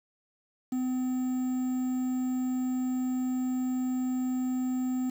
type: tone with quantisation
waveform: triangle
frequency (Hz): 254.8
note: C4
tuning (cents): -46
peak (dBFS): -25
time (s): 0.72-5.1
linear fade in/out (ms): 5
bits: 8
effects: none